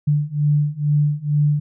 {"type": "beating tone pair", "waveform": "sine", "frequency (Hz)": [146.5, 148.7], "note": ["D3", "D3"], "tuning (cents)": [-4, 22], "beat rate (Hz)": 2.2, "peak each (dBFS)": [-19, -18], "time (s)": [0.07, 1.6], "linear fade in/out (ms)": 10, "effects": []}